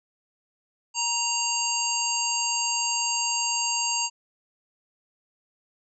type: harmonic tone with a mistuned harmonic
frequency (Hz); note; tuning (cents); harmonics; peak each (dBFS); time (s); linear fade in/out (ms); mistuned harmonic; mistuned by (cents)
938; A#5; +11; 1 / 3 / 5 / 7 / 8; -30 / -30 / -30 / -30 / -30; 0.94-4.1; 50; 3; -18
effects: none